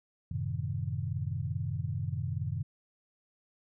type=chord; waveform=sine; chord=F# diminished seventh; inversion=none; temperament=equal; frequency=92.5 / 110 / 130.81 / 155.56 Hz; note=F#2 / A2 / C3 / Eb3; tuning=0 / 0 / 0 / 0 cents; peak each=-36 / -37 / -36 / -38 dBFS; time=0.31-2.63 s; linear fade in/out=5 ms; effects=none